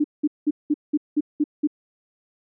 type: tone bursts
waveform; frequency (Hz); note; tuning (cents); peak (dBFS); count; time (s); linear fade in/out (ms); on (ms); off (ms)
sine; 297.9; D4; +25; -16; 8; 0-1.674; 10; 43; 190
effects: none